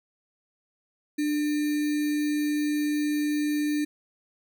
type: tone with sample-and-hold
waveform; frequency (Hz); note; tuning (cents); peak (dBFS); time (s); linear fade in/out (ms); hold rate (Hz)
sine; 297.3; D4; +21; -23; 1.18-3.85; 10; 2100
effects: none